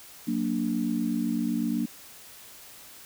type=chord; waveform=sine; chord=Gb augmented; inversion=none; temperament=equal; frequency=185 / 233.1 / 293.7 Hz; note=Gb3 / Bb3 / D4; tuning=0 / 0 / 0 cents; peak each=-32 / -27 / -30 dBFS; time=0.27-1.86 s; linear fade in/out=10 ms; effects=white hiss -48 dBFS RMS until 3.05 s